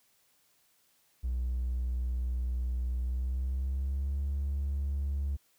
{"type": "tone with pitch glide", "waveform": "triangle", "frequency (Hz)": [61.74, 70.11], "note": ["B1", "C#2"], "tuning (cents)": [0, 20], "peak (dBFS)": -26, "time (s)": [1.23, 5.37], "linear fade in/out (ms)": 20, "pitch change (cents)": 220, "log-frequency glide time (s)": [3.01, 4.2], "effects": ["tanh soft clip ceiling -25 dBFS", "white hiss -69 dBFS RMS until 5.58 s"]}